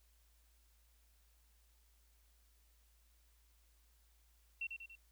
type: tone with echo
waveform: sine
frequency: 2714 Hz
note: E7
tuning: 50 cents sharp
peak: -38 dBFS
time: 4.61-4.67 s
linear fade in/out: 5 ms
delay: 95 ms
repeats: 3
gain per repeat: -5 dB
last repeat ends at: 4.955 s
effects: added 56 Hz sine -68 dBFS peak until 5.11 s + white hiss -75 dBFS RMS until 5.11 s